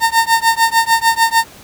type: tone with tremolo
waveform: 30% pulse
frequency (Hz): 912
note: A#5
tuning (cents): -38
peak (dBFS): -4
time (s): 0-1.45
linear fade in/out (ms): 50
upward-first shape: triangle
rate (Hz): 6.7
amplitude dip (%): 100
effects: pink hiss -39 dBFS RMS until 1.63 s + high-pass 60 Hz 12 dB/octave